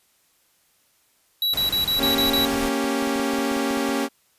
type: tone bursts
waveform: square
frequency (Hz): 3912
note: B7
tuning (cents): -17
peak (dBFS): -20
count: 7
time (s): 1.42-2.452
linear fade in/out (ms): 2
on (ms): 120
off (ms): 32
type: noise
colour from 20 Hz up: pink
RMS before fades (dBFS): -32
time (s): 1.53-2.69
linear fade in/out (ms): 5
type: chord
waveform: sawtooth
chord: G diminished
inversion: first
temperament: equal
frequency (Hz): 233.1 / 277.2 / 392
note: Bb3 / Db4 / G4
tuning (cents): 0 / 0 / 0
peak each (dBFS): -23 / -20 / -24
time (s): 1.97-4.09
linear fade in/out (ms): 50
type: clicks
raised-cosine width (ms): 2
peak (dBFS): -26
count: 12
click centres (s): 2.843 / 3.025 / 3.073 / 3.159 / 3.196 / 3.336 / 3.386 / 3.516 / 3.566 / 3.709 / 3.773 / 3.891
effects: white hiss -63 dBFS RMS until 4.38 s + resampled to 32000 Hz